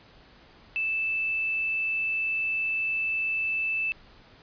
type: tone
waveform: sine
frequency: 2637 Hz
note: E7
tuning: in tune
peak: -25 dBFS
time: 0.76-3.92 s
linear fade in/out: 0 ms
effects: pink hiss -54 dBFS RMS until 4.42 s + resampled to 11025 Hz